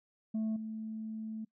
sine tone with level steps, 219.4 Hz, A3, 5 cents flat, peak -28 / -37 dBFS, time 0.34-1.45 s, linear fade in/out 10 ms, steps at 0.56 s, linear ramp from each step 5 ms, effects noise-tail reverb RT60 0.1 s tail -24 dB re dry + tanh soft clip ceiling -30 dBFS

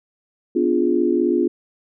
sine chord, B diminished seventh, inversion none, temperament equal with one note detuned, 250.5 / 293.7 / 349.2 / 415.3 Hz, B3 / D4 / F4 / Ab4, +25 / 0 / 0 / 0 cents, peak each -22 / -22 / -18 / -24 dBFS, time 0.55-1.48 s, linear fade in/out 10 ms, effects none

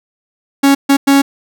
45% pulse tone bursts at uneven times, 277.2 Hz, C#4, in tune, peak -6 dBFS, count 3, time 0.63-0.75 / 0.89-0.97 / 1.07-1.22 s, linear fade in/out 10 ms, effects none

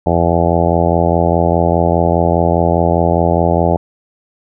harmonic tone, 84.9 Hz, F2, 48 cents flat, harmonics 1 / 2 / 3 / 4 / 5 / 6 / 7 / 8 / 9 / 10, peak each -17 / -17 / -22 / -20 / -20 / -20 / -18 / -19 / -20 / -22 dBFS, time 0.06-3.77 s, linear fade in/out 5 ms, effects none

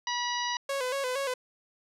harmonic tone, 970 Hz, B5, 31 cents flat, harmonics 1 / 2 / 3 / 4 / 5 / 6, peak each -32 / -35 / -37 / -38 / -39 / -40 dBFS, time 0.07-0.57 s, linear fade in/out 2 ms
sawtooth tone with vibrato, 528 Hz, C5, 16 cents sharp, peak -25 dBFS, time 0.69-1.34 s, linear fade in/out 5 ms, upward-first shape square, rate 4.3 Hz, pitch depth 77 cents each way
effects low-pass 11000 Hz 12 dB/octave

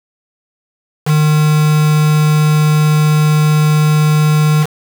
triangle tone with quantisation, 152.6 Hz, D#3, 33 cents flat, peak -6 dBFS, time 1.05-4.67 s, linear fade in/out 50 ms, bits 3, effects none

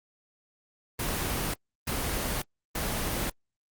pink noise bursts, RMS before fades -30 dBFS, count 3, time 0.99-3.3 s, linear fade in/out 5 ms, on 550 ms, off 330 ms, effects Opus 24 kbps

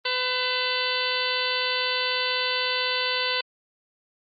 harmonic tone with a mistuned harmonic, 504 Hz, B4, 35 cents sharp, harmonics 1 / 2 / 3 / 4 / 5 / 6 / 7 / 8 / 9, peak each -32 / -32 / -32 / -32 / -32 / -32 / -32 / -32 / -32 dBFS, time 0.05-3.41 s, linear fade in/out 5 ms, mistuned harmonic 5, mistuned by +100 cents, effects Opus 32 kbps

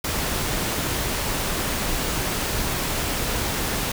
pink noise, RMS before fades -25 dBFS, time 0.04-3.92 s, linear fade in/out 5 ms, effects none

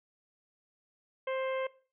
harmonic tone, 526 Hz, C5, 9 cents sharp, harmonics 1 / 2 / 3 / 4 / 5 / 6, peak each -32 / -40 / -46 / -43 / -49 / -50 dBFS, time 1.27-1.67 s, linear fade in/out 5 ms, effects noise-tail reverb RT60 0.4 s tail -19 dB re dry

